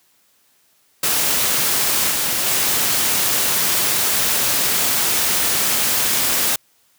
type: noise with level steps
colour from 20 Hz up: white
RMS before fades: -18 / -20 / -18 dBFS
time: 1.03-6.56 s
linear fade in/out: 5 ms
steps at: 2.1 / 2.46 s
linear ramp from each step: 10 ms
effects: white hiss -59 dBFS RMS until 6.98 s + high-pass 80 Hz 12 dB/octave